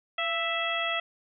harmonic tone with a mistuned harmonic, 659.3 Hz, E5, in tune, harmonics 1 / 2 / 3 / 4 / 5, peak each -33 / -33 / -33 / -33 / -33 dBFS, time 0.18-1 s, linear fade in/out 5 ms, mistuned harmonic 1, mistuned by +42 cents, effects none

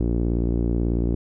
sawtooth tone with low-pass filter, 58.27 Hz, A#1, in tune, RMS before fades -22 dBFS, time 0-1.15 s, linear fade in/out 5 ms, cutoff 340 Hz, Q 2.4, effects none

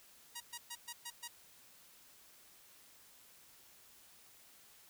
5% pulse tone bursts, 951 Hz, A#5, 34 cents sharp, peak -31 dBFS, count 6, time 0.35-1.28 s, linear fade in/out 10 ms, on 55 ms, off 120 ms, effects white hiss -62 dBFS RMS until 4.89 s

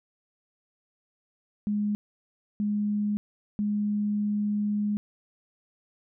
sine tone bursts at uneven times, 207.7 Hz, G#3, in tune, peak -24 dBFS, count 3, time 1.67-1.95 / 2.6-3.17 / 3.59-4.97 s, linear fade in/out 0 ms, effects none

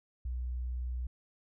sine tone, 61.74 Hz, B1, in tune, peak -33 dBFS, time 0.25-1.07 s, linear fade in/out 5 ms, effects none

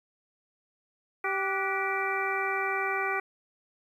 harmonic tone with a mistuned harmonic, 389.1 Hz, G4, 13 cents flat, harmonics 1 / 2 / 3 / 4 / 5 / 6, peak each -34 / -34 / -34 / -34 / -34 / -34 dBFS, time 1.24-3.2 s, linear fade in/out 5 ms, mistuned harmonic 4, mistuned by -90 cents, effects 10-bit

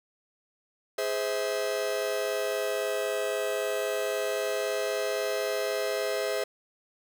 45% pulse chord, Ab augmented, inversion none, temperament just, 415.3 / 519.1 / 648.9 Hz, Ab4 / C5 / E5, 0 / -14 / -27 cents, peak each -32 dBFS, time 0.98-6.44 s, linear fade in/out 5 ms, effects none

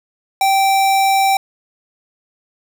square tone, 779 Hz, G5, 11 cents flat, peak -12 dBFS, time 0.41-1.37 s, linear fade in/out 2 ms, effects none

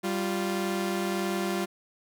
sawtooth tone pair together, 195.43 / 349.2 Hz, G3 / F4, -5 / 0 cents, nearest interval minor seventh, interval 1005 cents, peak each -26 dBFS, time 0.03-1.66 s, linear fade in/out 20 ms, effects none

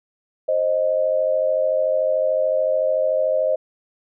sine tone pair together, 527 / 620.6 Hz, C5 / D#5, +12 / -5 cents, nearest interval minor third, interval 283 cents, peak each -20 / -19 dBFS, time 0.48-3.56 s, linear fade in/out 10 ms, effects none

